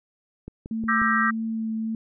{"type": "click train", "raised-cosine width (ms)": 3, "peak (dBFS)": -23, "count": 4, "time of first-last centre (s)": [0.48, 1.018], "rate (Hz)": 5.58}
{"type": "tone with vibrato", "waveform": "sine", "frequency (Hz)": 222.8, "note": "A3", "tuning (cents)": 22, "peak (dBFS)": -25, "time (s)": [0.71, 1.95], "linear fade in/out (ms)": 2, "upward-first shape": "triangle", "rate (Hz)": 1.7, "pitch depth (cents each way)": 14}
{"type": "chord", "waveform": "sine", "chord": "E half-diminished seventh", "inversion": "third", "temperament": "just", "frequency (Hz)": [1186.7, 1318.5, 1582.2, 1898.7], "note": ["D6", "E6", "G6", "Bb6"], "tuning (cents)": [18, 0, 16, 31], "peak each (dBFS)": -25, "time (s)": [0.88, 1.31], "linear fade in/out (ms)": 10}
{"effects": []}